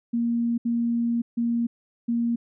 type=tone bursts at uneven times; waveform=sine; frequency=234.7 Hz; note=A#3; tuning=12 cents sharp; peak=-21 dBFS; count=4; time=0.13-0.58 / 0.65-1.22 / 1.37-1.67 / 2.08-2.36 s; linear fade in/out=10 ms; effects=none